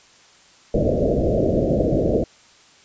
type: low-pass noise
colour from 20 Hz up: white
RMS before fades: -19 dBFS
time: 0.74-2.24 s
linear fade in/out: 5 ms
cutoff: 650 Hz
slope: 96 dB/octave
effects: white hiss -51 dBFS RMS until 2.84 s + resampled to 16000 Hz